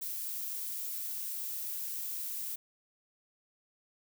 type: noise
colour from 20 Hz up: violet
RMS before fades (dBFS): -38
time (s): 0.01-2.56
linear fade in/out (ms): 10
effects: none